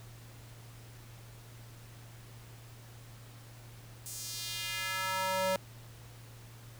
square tone with high-pass filter sweep, 188.6 Hz, F#3, 33 cents sharp, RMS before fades -35 dBFS, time 4.06-5.56 s, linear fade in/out 0 ms, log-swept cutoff 8100 to 490 Hz, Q 1.5, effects added 116 Hz sine -50 dBFS peak until 6.79 s + pink hiss -56 dBFS RMS until 6.79 s

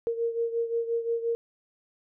sine beating tone pair, 462.5 / 468.2 Hz, A#4 / A#4, -14 / +8 cents, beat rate 5.7 Hz, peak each -27 / -32 dBFS, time 0.07-1.35 s, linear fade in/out 0 ms, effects none

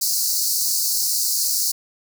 pink high-pass noise, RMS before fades -21 dBFS, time 0.01-1.72 s, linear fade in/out 10 ms, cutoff 4300 Hz, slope 96 dB/octave, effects none

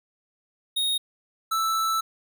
square tone pair in turn, 3732 / 1319.5 Hz, A#7 / E6, +1 / +1 cents, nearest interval octave + tritone, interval 1800 cents, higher first, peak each -23 dBFS, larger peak neither, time 0.76-0.98 / 1.51-2.01 s, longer second, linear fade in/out 10 ms, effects none

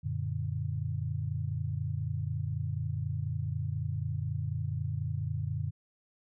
sine chord, Gb augmented, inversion none, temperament equal, 92.5 / 116.54 / 146.83 Hz, Gb2 / Bb2 / D3, 0 / 0 / 0 cents, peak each -35 / -35 / -35 dBFS, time 0.03-5.71 s, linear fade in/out 20 ms, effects none

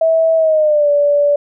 sine tone with pitch glide, 650 to 579.1 Hz, E5 to D5, -24 to -24 cents, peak -9 dBFS, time 0.01-1.36 s, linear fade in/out 5 ms, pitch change -200 cents, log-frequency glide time 0.36-0.9 s, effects none

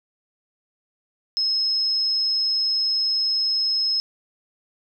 sine tone, 5170 Hz, E8, 34 cents flat, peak -19 dBFS, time 1.37-4 s, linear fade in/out 0 ms, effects none

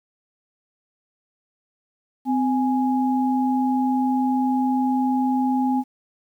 sine tone pair together, 257.4 / 830.6 Hz, C4 / G#5, -28 / 0 cents, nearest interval octave + minor sixth, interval 2028 cents, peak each -19 / -24 dBFS, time 2.25-5.84 s, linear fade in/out 50 ms, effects 9-bit

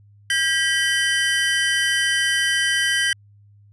square tone cluster, 1607 / 1941 / 3064 Hz, G6 / B6 / G7, +43 / -31 / -40 cents, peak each -23 dBFS, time 0.3-3.13 s, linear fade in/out 2 ms, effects added 102 Hz sine -48 dBFS peak until 3.72 s + resampled to 24000 Hz

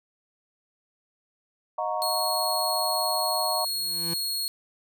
sine chord, D# minor seventh, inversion none, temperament equal with one note detuned, 622.3 / 725.6 / 932.3 / 1108.7 Hz, D#5 / F#5 / A#5 / C#6, 0 / -34 / 0 / 0 cents, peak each -31 / -30 / -31 / -33 dBFS, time 1.78-3.65 s, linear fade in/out 5 ms
sawtooth tone, 4311 Hz, C#8, 49 cents flat, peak -24 dBFS, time 2.02-4.48 s, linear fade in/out 0 ms
25% pulse tone with exponential growth, 167.4 Hz, E3, 27 cents sharp, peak -26 dBFS, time 3.63-4.14 s, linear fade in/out 5 ms, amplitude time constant 110 ms
effects none

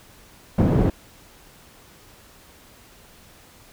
white low-pass noise, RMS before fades -18 dBFS, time 0.58-0.9 s, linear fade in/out 5 ms, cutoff 250 Hz, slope 12 dB/octave, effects pink hiss -50 dBFS RMS until 3.72 s

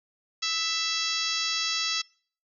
harmonic tone with a mistuned harmonic, 663 Hz, E5, 10 cents sharp, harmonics 2 / 3 / 4 / 5 / 6 / 7 / 8 / 9 / 10, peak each -37 / -37 / -35 / -34 / -33 / -33 / -33 / -39 / -39 dBFS, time 0.42-2.02 s, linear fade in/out 10 ms, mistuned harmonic 2, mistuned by -30 cents, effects noise-tail reverb RT60 0.5 s tail -25 dB re dry

